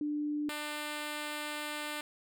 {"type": "tone pair in turn", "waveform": ["sine", "5% pulse"], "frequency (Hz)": [296.7, 298.8], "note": ["D4", "D4"], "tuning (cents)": [18, 30], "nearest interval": "unison", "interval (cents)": 12, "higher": "second", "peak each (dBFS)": [-31, -25], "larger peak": "second", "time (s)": [[0.01, 0.49], [0.49, 2.01]], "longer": "second", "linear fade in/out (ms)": 2, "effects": []}